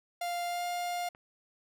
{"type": "tone with pitch glide", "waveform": "45% pulse", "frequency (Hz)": [698.5, 705], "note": ["F5", "F5"], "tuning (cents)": [0, 16], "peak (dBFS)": -32, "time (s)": [0.21, 1.09], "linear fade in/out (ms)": 5, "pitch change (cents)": 16, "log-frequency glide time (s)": [0.46, 0.64]}
{"type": "click", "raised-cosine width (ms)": 0.5, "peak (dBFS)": -39, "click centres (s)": 1.149}
{"effects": []}